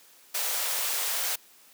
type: high-pass noise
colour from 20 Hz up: white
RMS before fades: -29 dBFS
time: 0.34-1.36 s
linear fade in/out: 10 ms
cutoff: 450 Hz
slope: 48 dB/octave
effects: white hiss -56 dBFS RMS until 1.73 s + high-pass 200 Hz 12 dB/octave